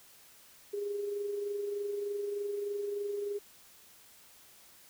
sine tone with amplitude modulation, 407.7 Hz, G#4, 32 cents flat, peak -31 dBFS, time 0.73-3.39 s, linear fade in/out 10 ms, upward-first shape sine, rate 23.3 Hz, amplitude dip 40%, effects white hiss -58 dBFS RMS until 4.89 s

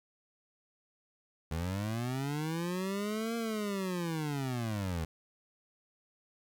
25% pulse linear two-way sweep, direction up then down, 77.2 to 233.1 to 77.2 Hz, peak -29 dBFS, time 1.51-5.05 s, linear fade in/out 5 ms, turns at 3.36 s, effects 11-bit

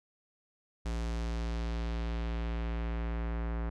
square tone with low-pass filter sweep, 57.2 Hz, A#1, 32 cents flat, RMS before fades -34 dBFS, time 0.85-3.7 s, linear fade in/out 10 ms, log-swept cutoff 7500 to 1600 Hz, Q 1.1, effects none

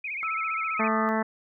sine tone with vibrato, 2319 Hz, D7, 22 cents flat, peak -30 dBFS, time 0.04-0.88 s, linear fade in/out 5 ms, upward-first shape sine, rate 15 Hz, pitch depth 160 cents each way
sine tone with pitch glide, 1313 to 1225.1 Hz, E6 to D#6, -7 to -27 cents, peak -28 dBFS, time 0.23-1.09 s, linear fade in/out 0 ms, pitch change -120 cents, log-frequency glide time 0.73-0.86 s
harmonic tone, 220 Hz, A3, in tune, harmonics 1 / 2 / 3 / 4 / 5 / 6 / 7 / 8 / 9, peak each -27 / -32 / -31 / -31 / -34 / -35 / -38 / -35 / -38 dBFS, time 0.79-1.23 s, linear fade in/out 10 ms
effects none

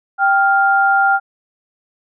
sine tone pair together, 785.1 / 1400 Hz, G5 / F6, +2 / +4 cents, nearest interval minor seventh, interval 1002 cents, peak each -13 dBFS, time 0.18-1.2 s, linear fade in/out 50 ms, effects none

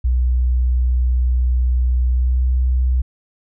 sine tone with pitch glide, 62 to 63.16 Hz, B1 to B1, +7 to +39 cents, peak -13 dBFS, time 0.04-3.02 s, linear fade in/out 10 ms, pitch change +32 cents, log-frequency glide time 2.11-2.45 s, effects none

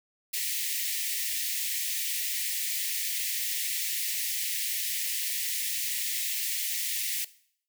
white high-pass noise, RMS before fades -31 dBFS, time 0.33-7.25 s, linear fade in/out 10 ms, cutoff 1800 Hz, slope 96 dB/octave, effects noise-tail reverb RT60 0.6 s tail -18 dB re dry

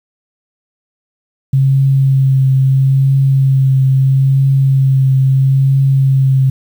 sine tone with vibrato, 134.5 Hz, C3, 48 cents sharp, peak -7 dBFS, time 1.53-6.5 s, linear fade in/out 5 ms, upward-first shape triangle, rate 0.76 Hz, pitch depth 22 cents each way, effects 7-bit

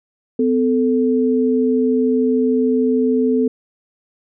sine tone pair together, 253.4 / 440 Hz, B3 / A4, +45 / 0 cents, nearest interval minor seventh, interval 955 cents, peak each -15 / -17 dBFS, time 0.39-3.48 s, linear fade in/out 5 ms, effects none

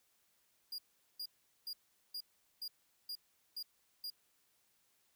45% pulse tone bursts, 4836 Hz, D8, 50 cents sharp, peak -40 dBFS, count 8, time 0.72-4.102 s, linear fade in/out 5 ms, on 64 ms, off 410 ms, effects white hiss -75 dBFS RMS until 5.15 s

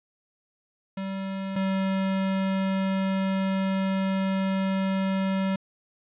square tone pair in turn, 193 / 191.93 Hz, G3 / G3, -27 / -36 cents, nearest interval unison, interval 9 cents, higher first, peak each -30 / -24 dBFS, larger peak second, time 0.97-1.56 / 1.56-5.56 s, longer second, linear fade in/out 5 ms, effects resampled to 8000 Hz + 10-bit

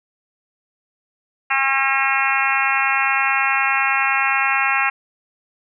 harmonic tone, 270.4 Hz, C#4, 43 cents flat, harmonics 3 / 4 / 5 / 6 / 7 / 8 / 9 / 10, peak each -24 / -24 / -24 / -24 / -24 / -24 / -24 / -24 dBFS, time 1.5-4.9 s, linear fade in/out 10 ms, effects none

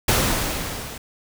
pink noise with level ramp, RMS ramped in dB -17 to -35 dBFS, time 0.08-0.98 s, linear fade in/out 5 ms, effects none

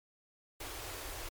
pink band-stop noise, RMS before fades -43 dBFS, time 0.6-1.29 s, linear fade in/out 5 ms, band 110 to 290 Hz, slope 48 dB/octave, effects MP3 96 kbps

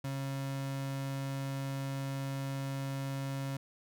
35% pulse tone, 136.5 Hz, C#3, 26 cents flat, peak -33 dBFS, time 0.04-3.57 s, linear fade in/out 5 ms, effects none

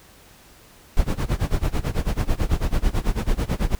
brown noise with tremolo, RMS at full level -18 dBFS, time 0.97-3.75 s, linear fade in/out 0 ms, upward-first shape sine, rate 9.1 Hz, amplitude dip 95%, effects pink hiss -50 dBFS RMS until 3.79 s

